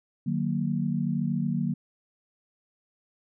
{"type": "chord", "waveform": "sine", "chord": "D# minor", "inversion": "none", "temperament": "equal with one note detuned", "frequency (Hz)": [151.75, 185, 233.1], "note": ["D#3", "F#3", "A#3"], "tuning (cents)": [-43, 0, 0], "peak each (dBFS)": -29, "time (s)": [0.26, 1.74], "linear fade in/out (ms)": 10, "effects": []}